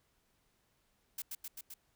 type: noise with echo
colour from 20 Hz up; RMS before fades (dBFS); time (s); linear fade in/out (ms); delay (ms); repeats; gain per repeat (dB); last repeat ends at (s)
blue; -40; 1.18-1.22; 5; 130; 4; -2; 1.74
effects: pink hiss -75 dBFS RMS until 1.95 s